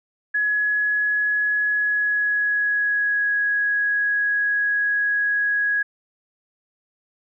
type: tone with pitch glide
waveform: sine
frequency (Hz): 1686 to 1663.7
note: G#6 to G#6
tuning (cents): +26 to +3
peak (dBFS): -18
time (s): 0.34-5.83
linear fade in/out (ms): 10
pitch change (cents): -23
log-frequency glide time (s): 1.68-3.32
effects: none